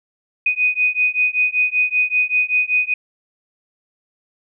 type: beating tone pair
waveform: sine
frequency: 2489 / 2494.2 Hz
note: D#7 / D#7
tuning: 0 / +4 cents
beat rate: 5.2 Hz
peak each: -18 dBFS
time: 0.46-2.94 s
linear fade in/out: 5 ms
effects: none